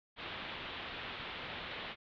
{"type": "low-pass noise", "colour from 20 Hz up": "white", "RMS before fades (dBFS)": -44, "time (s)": [0.16, 1.96], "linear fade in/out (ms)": 50, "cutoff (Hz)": 3700, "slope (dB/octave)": 48, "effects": []}